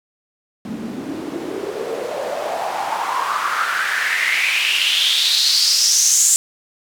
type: noise with band-pass filter sweep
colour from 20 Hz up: white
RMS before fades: -19 dBFS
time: 0.65-6.36 s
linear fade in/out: 0 ms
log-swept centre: 210 to 7500 Hz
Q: 5.2
effects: none